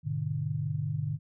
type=chord; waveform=sine; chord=G# diminished; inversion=none; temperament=just; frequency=103.83 / 124.59 / 149.51 Hz; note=G#2 / B2 / D3; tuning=0 / +16 / +31 cents; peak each=-35 / -35 / -31 dBFS; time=0.03-1.19 s; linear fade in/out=50 ms; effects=none